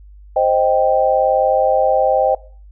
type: chord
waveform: sine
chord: C minor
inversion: none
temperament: equal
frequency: 523.3 / 622.3 / 784 Hz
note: C5 / Eb5 / G5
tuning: 0 / 0 / 0 cents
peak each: -16 dBFS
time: 0.36-2.35 s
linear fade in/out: 5 ms
effects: noise-tail reverb RT60 0.4 s tail -19 dB re dry + added 50 Hz sine -38 dBFS peak until 2.71 s